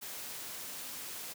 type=noise; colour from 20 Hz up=white; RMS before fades=-43 dBFS; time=0.01-1.34 s; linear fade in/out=20 ms; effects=high-pass 100 Hz 12 dB/octave